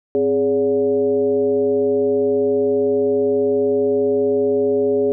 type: tone with frequency modulation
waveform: sine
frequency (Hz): 415.3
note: G#4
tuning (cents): 0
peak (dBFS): -14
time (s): 0.15-5.12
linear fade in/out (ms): 0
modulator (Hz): 154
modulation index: 0.76
effects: none